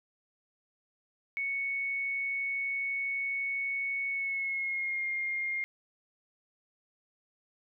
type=tone with pitch glide; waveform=sine; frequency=2217 to 2124 Hz; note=C#7 to C7; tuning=0 to +25 cents; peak=-30 dBFS; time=1.37-5.64 s; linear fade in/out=0 ms; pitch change=-75 cents; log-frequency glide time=4.1-5.06 s; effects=none